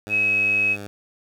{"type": "tone with pitch glide", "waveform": "10% pulse", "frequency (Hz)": [104.4, 101.37], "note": ["G#2", "G#2"], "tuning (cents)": [10, -41], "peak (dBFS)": -25, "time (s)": [0.07, 0.87], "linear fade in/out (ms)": 0, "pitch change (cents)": -51, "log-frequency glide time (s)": [0.24, 0.3]}
{"type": "tone", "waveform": "sine", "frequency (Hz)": 2558, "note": "D#7", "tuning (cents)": 47, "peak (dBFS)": -17, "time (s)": [0.09, 0.77], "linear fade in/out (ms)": 50}
{"effects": []}